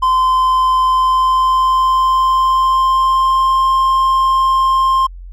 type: tone with pitch glide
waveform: triangle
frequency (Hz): 1033 to 1057.1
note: C6 to C6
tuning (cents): -22 to +17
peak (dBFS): -8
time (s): 0.02-5.07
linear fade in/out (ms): 10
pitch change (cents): +39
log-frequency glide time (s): 0.85-3.72
effects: added 44 Hz sine -29 dBFS peak until 5.32 s